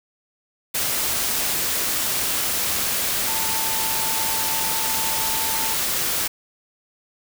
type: tone in noise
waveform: sine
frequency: 889 Hz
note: A5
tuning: 18 cents sharp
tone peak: -30 dBFS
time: 3.27-5.74 s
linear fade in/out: 10 ms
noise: white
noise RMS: -23 dBFS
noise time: 0.74-6.28 s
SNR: -10 dB
effects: none